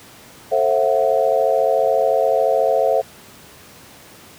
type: chord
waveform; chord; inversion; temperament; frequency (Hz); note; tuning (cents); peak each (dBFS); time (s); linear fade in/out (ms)
sine; F# half-diminished seventh; first; just; 444 / 532.8 / 666 / 740; A4 / C5 / E5 / F#5; +16 / +31 / +18 / 0; -21 / -18 / -18 / -22; 0.51-3.02; 20
effects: pink hiss -43 dBFS RMS until 4.38 s + high-pass 100 Hz 12 dB/octave